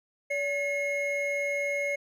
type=tone pair together; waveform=triangle; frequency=571.4 / 2162 Hz; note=D5 / C#7; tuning=-48 / -44 cents; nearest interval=octave + major seventh; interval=2304 cents; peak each=-28 dBFS; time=0.3-1.96 s; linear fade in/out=10 ms; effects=none